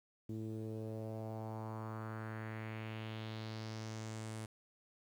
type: tone with low-pass filter sweep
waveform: sawtooth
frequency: 110 Hz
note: A2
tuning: in tune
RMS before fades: -44 dBFS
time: 0.29-4.46 s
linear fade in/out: 5 ms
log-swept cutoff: 310 to 9700 Hz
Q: 2.7
effects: 11-bit